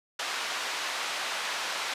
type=band-pass noise; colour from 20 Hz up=pink; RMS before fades=-33 dBFS; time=0.19-1.94 s; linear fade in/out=5 ms; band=950 to 5400 Hz; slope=12 dB/octave; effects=resampled to 32000 Hz